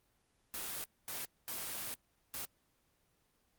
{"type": "noise bursts at uneven times", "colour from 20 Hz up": "white", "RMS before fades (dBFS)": -41, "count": 4, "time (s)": [[0.54, 0.84], [1.08, 1.25], [1.48, 1.94], [2.34, 2.45]], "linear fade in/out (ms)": 0, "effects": ["pink hiss -75 dBFS RMS until 3.58 s", "Opus 24 kbps"]}